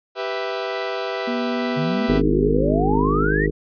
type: chord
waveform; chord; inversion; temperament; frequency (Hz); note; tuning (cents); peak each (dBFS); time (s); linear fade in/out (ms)
sawtooth; E minor; first; equal; 392 / 493.9 / 659.3; G4 / B4 / E5; 0 / 0 / 0; -24; 0.15-2.22; 50
type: tone with pitch glide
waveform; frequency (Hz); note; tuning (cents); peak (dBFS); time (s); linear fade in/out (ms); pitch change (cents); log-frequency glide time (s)
sine; 241.1 to 254.8; B3 to C4; -41 to -46; -23; 1.27-3.25; 10; +95; 1.41-3.01
type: exponential sweep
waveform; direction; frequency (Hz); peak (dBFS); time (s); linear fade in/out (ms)
sine; up; 141.7 to 1975.5; -22; 1.76-3.47; 20
type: harmonic tone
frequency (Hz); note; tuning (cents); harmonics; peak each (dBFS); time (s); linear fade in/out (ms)
51.5; G#1; -14; 1 / 2 / 3 / 4 / 5 / 6 / 7 / 8 / 9; -23 / -35 / -24 / -32 / -33 / -25 / -28 / -23 / -27; 2.08-3.51; 20
effects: resampled to 11025 Hz